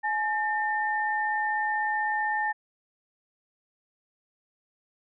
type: tone pair together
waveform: sine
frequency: 848.7 / 1804 Hz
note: G#5 / A6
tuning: +37 / +43 cents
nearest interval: octave + minor second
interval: 1306 cents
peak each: -27 / -28 dBFS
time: 0.03-2.53 s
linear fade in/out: 20 ms
effects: none